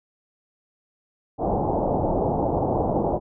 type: low-pass noise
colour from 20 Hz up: white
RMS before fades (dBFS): -23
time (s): 1.38-3.2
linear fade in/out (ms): 50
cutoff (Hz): 840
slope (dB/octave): 48
effects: none